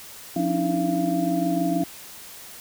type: tone cluster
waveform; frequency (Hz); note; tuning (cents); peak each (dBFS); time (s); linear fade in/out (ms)
sine; 176.1 / 275.8 / 296.4 / 322.7 / 683; F3 / C#4 / D4 / E4 / F5; +15 / -9 / +16 / -37 / -39; -27; 0.36-1.84; 5
effects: white hiss -42 dBFS RMS until 2.6 s